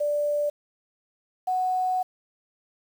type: tone pair in turn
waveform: sine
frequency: 587.3 / 740 Hz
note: D5 / F#5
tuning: 0 / 0 cents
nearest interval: major third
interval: 400 cents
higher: second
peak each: -22 dBFS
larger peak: neither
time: 0-0.5 / 1.47-2.03 s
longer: second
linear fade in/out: 10 ms
effects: 8-bit